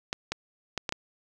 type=clicks; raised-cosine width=0.2 ms; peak=-12 dBFS; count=5; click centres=0.129 / 0.32 / 0.777 / 0.892 / 0.924 s; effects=none